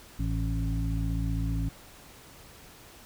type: harmonic tone with a mistuned harmonic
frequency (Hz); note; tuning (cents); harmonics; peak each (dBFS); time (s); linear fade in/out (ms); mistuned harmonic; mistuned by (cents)
55; A1; 0; 1 / 2 / 3 / 5; -29 / -32 / -34 / -36; 0.19-1.69; 5; 1; -32
effects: pink hiss -51 dBFS RMS until 3.05 s